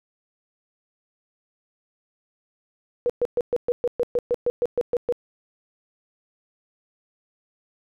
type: tone bursts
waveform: sine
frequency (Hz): 484.3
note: B4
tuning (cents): -34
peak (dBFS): -18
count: 14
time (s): 3.06-5.124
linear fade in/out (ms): 0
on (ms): 36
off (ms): 120
effects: none